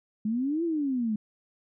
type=exponential two-way sweep; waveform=sine; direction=up then down; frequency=207.7 to 345.1 to 207.7 Hz; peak=-25 dBFS; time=0.25-1.16 s; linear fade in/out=5 ms; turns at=0.64 s; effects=none